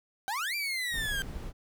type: exponential two-way sweep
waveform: 30% pulse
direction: up then down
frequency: 750 to 2385 to 1562 Hz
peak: -28 dBFS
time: 0.28-1.22 s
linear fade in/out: 0 ms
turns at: 0.55 s
type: noise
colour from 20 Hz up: brown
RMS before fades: -38 dBFS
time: 0.91-1.53 s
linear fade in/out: 50 ms
effects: none